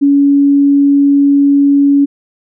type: tone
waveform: sine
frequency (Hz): 281.9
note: C#4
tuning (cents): +29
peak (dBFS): -5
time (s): 0.01-2.06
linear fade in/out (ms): 20
effects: none